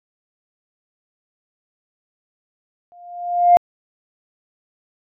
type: tone with exponential growth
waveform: sine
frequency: 703 Hz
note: F5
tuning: 11 cents sharp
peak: -4 dBFS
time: 2.92-3.57 s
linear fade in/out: 0 ms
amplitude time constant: 140 ms
effects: tanh soft clip ceiling -1 dBFS